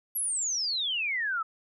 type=exponential sweep; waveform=sine; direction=down; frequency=11700 to 1266 Hz; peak=-27 dBFS; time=0.15-1.43 s; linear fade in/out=10 ms; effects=none